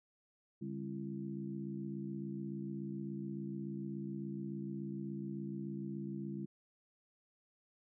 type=harmonic tone with a mistuned harmonic; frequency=67 Hz; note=C2; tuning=42 cents sharp; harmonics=2 / 3 / 4 / 5; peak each=-45 / -42 / -50 / -46 dBFS; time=0.61-6.46 s; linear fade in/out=10 ms; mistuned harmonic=2; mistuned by=+130 cents; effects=none